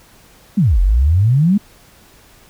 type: exponential two-way sweep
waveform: sine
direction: down then up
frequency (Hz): 230.1 to 42.39 to 214.7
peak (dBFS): -9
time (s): 0.57-1.58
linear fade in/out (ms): 10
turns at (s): 0.8
effects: pink hiss -47 dBFS RMS until 2.49 s